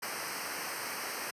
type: noise with comb filter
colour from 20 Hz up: pink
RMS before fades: -38 dBFS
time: 0.02-1.31 s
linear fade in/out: 10 ms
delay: 0.28 ms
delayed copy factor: -0.85
effects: high-pass 150 Hz 12 dB/octave + resampled to 32000 Hz